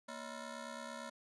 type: ring-modulated tone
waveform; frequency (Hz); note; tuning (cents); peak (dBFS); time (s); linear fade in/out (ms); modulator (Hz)
15% pulse; 398.8; G4; +30; -35; 0.08-1.1; 10; 165
effects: resampled to 24000 Hz